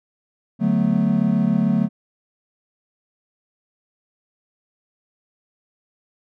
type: chord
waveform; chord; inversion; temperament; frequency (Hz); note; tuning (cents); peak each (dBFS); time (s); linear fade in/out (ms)
triangle; B minor seventh; first; equal; 146.83 / 185 / 220 / 246.9; D3 / F#3 / A3 / B3; 0 / 0 / 0 / 0; -23 / -18 / -17 / -23; 0.59-1.89; 50
effects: none